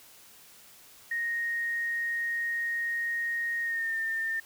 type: tone with pitch glide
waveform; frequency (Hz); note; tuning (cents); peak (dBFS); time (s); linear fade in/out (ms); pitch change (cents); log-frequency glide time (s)
sine; 1864.7 to 1805.3; A#6 to A6; 0 to +44; -28; 1.11-4.4; 5; -56; 3.62-3.97
effects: white hiss -54 dBFS RMS until 4.45 s